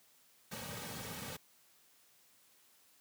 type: noise with comb filter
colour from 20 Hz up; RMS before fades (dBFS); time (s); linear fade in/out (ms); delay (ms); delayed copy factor
pink; -44; 0.51-1.37; 10; 2.9; -0.65
effects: white hiss -67 dBFS RMS until 3 s + high-pass 100 Hz 12 dB/octave